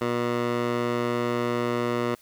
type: tone with band-pass filter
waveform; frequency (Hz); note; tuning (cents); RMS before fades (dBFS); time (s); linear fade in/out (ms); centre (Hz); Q
15% pulse; 120.2; B2; -46; -26; 0.01-2.15; 5; 810; 0.51
effects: white hiss -57 dBFS RMS until 2.21 s